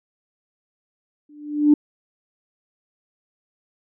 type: tone with exponential growth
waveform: sine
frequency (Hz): 296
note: D4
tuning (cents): +14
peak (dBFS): -7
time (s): 1.29-1.74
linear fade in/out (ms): 5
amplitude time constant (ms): 96
effects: tanh soft clip ceiling -3 dBFS